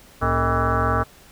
sine tone with frequency modulation, 631 Hz, D#5, 24 cents sharp, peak -17 dBFS, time 0.21-1.04 s, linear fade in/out 20 ms, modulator 174 Hz, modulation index 4.7, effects pink hiss -49 dBFS RMS until 1.31 s

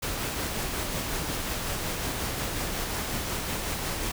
pink noise with tremolo, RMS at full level -30 dBFS, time 0.02-4.12 s, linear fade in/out 10 ms, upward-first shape sine, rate 5.5 Hz, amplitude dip 25%, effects none

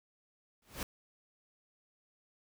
pink noise with exponential growth, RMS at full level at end -35 dBFS, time 0.62-0.83 s, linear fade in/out 2 ms, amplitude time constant 44 ms, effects none

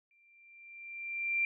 sine tone with exponential growth, 2366 Hz, D7, 12 cents sharp, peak -26 dBFS, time 0.11-1.45 s, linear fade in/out 1 ms, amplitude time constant 290 ms, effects none

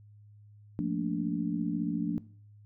sine chord, Bb major seventh, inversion second, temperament just, 174.81 / 218.5 / 233.1 / 291.4 Hz, F3 / A3 / Bb3 / D4, +2 / -12 / 0 / -13 cents, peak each -33 / -36 / -36 / -32 dBFS, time 0.79-2.18 s, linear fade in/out 0 ms, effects noise-tail reverb RT60 0.5 s tail -20 dB re dry + added 104 Hz sine -52 dBFS peak until 2.65 s

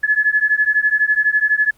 sine beating tone pair, 1705 / 1717 Hz, G#6 / A6, +45 / -43 cents, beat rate 12 Hz, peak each -16 dBFS, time 0.03-1.71 s, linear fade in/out 10 ms, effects pink hiss -55 dBFS RMS until 1.77 s + Opus 24 kbps

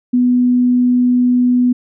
sine tone, 247.4 Hz, B3, 3 cents sharp, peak -9 dBFS, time 0.13-1.73 s, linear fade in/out 10 ms, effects none

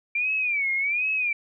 sine tone with vibrato, 2349 Hz, D7, in tune, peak -22 dBFS, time 0.15-1.33 s, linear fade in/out 5 ms, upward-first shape sine, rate 1.3 Hz, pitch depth 160 cents each way, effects none

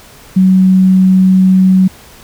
sine tone, 187.4 Hz, F#3, 22 cents sharp, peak -4 dBFS, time 0.36-1.88 s, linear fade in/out 10 ms, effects pink hiss -38 dBFS RMS until 2.23 s

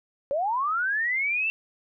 sine linear sweep, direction up, 534 to 2700 Hz, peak -23 dBFS, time 0.31-1.5 s, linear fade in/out 0 ms, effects none

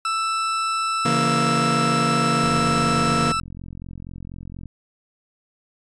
40% pulse tone, 1323 Hz, E6, 6 cents sharp, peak -20 dBFS, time 0.05-3.4 s, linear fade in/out 2 ms
sawtooth chord, A# diminished, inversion first, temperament just, 139.85 / 167.82 / 233.1 Hz, C#3 / E3 / A#3, +16 / +31 / 0 cents, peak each -21 / -21 / -19 dBFS, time 1.05-3.32 s, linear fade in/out 5 ms
click train, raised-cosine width 5 ms, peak -24 dBFS, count 99, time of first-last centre 2.44-4.657 s, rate 44.2 Hz
effects resampled to 22050 Hz

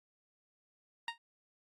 15% pulse tone with exponential decay, 930 Hz, A#5, 4 cents flat, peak -25 dBFS, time 1.08-1.18 s, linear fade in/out 2 ms, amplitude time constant 21 ms, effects low-pass 5000 Hz 12 dB/octave + Opus 48 kbps

